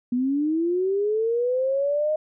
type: linear sweep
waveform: sine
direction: up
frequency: 240 to 622.3 Hz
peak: -20 dBFS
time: 0.12-2.16 s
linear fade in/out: 5 ms
effects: none